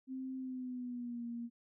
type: tone with pitch glide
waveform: sine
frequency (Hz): 261.5 to 235.7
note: C4 to A#3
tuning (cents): -1 to +19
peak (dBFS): -39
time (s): 0.07-1.5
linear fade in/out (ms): 50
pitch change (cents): -180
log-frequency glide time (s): 0.37-1.25
effects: none